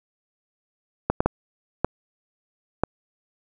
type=clicks; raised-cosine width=1 ms; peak=-5 dBFS; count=5; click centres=1.1 / 1.205 / 1.26 / 1.846 / 2.836 s; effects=none